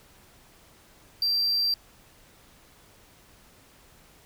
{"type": "tone", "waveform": "triangle", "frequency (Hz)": 4709, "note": "D8", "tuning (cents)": 4, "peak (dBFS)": -21, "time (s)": [1.22, 1.74], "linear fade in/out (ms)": 2, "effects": ["pink hiss -56 dBFS RMS until 4.25 s"]}